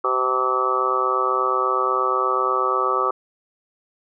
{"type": "harmonic tone with a mistuned harmonic", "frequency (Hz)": 128.3, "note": "C3", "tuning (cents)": -34, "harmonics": [3, 4, 5, 6, 7, 8, 9, 10], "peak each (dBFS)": [-26, -27, -33, -32, -31, -33, -21, -24], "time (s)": [0.04, 3.11], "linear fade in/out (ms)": 5, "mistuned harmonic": 8, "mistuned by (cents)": 41, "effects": []}